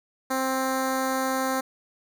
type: tone with notch filter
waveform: 10% pulse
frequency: 263 Hz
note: C4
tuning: 9 cents sharp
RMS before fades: -26 dBFS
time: 0.3-1.61 s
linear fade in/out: 10 ms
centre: 3200 Hz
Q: 1.5
effects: none